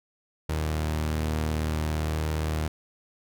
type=tone pair together; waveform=sawtooth; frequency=77.51 / 116.54 Hz; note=D#2 / A#2; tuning=-6 / 0 cents; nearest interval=perfect fifth; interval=706 cents; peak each=-22 / -32 dBFS; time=0.49-2.68 s; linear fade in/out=5 ms; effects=none